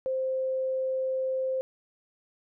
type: tone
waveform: sine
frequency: 523 Hz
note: C5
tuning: 1 cent flat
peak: -26 dBFS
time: 0.06-1.61 s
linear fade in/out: 0 ms
effects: none